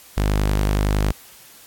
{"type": "tone", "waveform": "sawtooth", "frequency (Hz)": 50.8, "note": "G#1", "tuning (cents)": -38, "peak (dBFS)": -13, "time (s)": [0.17, 1.12], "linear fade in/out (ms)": 5, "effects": ["white hiss -46 dBFS RMS until 1.66 s", "AAC 64 kbps"]}